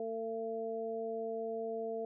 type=harmonic tone; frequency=225.4 Hz; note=A3; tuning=42 cents sharp; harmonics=1 / 2 / 3; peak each=-46 / -37 / -41 dBFS; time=0-2.05 s; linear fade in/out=2 ms; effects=none